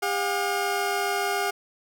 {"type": "tone pair together", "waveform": "20% pulse", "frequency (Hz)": [401.6, 716.4], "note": ["G4", "F5"], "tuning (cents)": [42, 44], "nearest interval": "minor seventh", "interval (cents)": 1002, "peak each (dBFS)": -22, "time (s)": [0.02, 1.51], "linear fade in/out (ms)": 10, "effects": []}